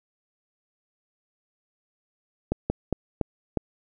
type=slowing click train; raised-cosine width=2 ms; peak=-10 dBFS; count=5; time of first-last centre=2.52-3.573 s; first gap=180 ms; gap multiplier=1.26; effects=none